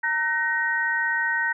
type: tone cluster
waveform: sine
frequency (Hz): 919 / 1521 / 1876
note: A#5 / F#6 / A#6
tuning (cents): -25 / +47 / +11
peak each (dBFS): -30 / -25 / -24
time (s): 0.03-1.53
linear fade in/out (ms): 10
effects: none